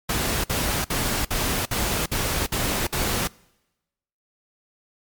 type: noise bursts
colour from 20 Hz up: pink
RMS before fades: -24 dBFS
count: 8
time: 0.09-3.275 s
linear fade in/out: 5 ms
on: 350 ms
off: 55 ms
effects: noise-tail reverb RT60 1.0 s tail -25 dB re dry + MP3 96 kbps